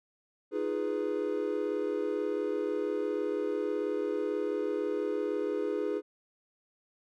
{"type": "chord", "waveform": "triangle", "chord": "F half-diminished seventh", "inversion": "third", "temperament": "equal", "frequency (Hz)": [311.1, 349.2, 415.3, 493.9], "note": ["Eb4", "F4", "Ab4", "Cb5"], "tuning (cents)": [0, 0, 0, 0], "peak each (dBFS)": [-34, -36, -30, -34], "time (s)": [0.51, 6.02], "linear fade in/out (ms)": 50, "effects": []}